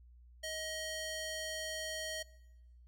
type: tone with band-pass filter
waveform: square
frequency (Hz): 630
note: D#5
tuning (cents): +21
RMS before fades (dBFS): -41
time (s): 0.43-2.23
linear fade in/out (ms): 10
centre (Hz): 5000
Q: 0.53
effects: noise-tail reverb RT60 1.0 s tail -21 dB re dry + added 60 Hz sine -56 dBFS peak until 2.87 s